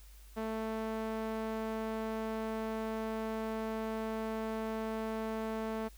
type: tone with band-pass filter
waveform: sawtooth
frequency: 221 Hz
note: A3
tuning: 8 cents sharp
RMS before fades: -37 dBFS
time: 0.36-5.89 s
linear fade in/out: 20 ms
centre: 610 Hz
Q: 0.63
effects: added 50 Hz sine -52 dBFS peak until 5.97 s + white hiss -62 dBFS RMS until 5.97 s